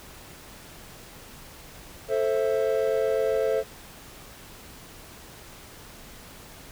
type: chord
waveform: triangle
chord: A minor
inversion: none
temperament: just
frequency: 440 / 528 / 660 Hz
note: A4 / C5 / E5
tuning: 0 / +16 / +2 cents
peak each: -23 / -24 / -27 dBFS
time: 2.08-3.64 s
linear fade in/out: 50 ms
effects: pink hiss -46 dBFS RMS until 6.71 s